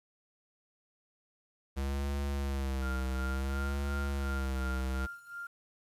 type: tone with vibrato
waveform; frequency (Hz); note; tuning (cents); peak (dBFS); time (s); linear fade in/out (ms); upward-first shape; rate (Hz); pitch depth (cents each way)
square; 67.7; C#2; -40; -32; 1.76-5.07; 20; sine; 0.58; 69
type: tone with tremolo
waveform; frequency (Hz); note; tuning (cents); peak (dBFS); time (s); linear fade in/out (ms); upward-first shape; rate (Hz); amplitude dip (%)
sine; 1396.9; F6; 0; -38; 2.82-5.47; 5; sine; 2.8; 85
effects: resampled to 32000 Hz + 10-bit